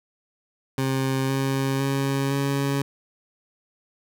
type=tone with pitch steps; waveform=20% pulse; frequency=133.4 / 135.26 / 137.15 / 139.06 Hz; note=C3 / C#3 / C#3 / C#3; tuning=+34 / -42 / -18 / +6 cents; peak=-17 dBFS; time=0.78-2.82 s; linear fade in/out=2 ms; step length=510 ms; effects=none